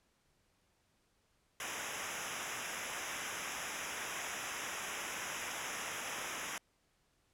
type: noise with comb filter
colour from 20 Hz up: pink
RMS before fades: -41 dBFS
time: 1.6-6.58 s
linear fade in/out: 2 ms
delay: 0.23 ms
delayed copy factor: -1
effects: pink hiss -75 dBFS RMS until 7.33 s + low-pass 11000 Hz 12 dB/octave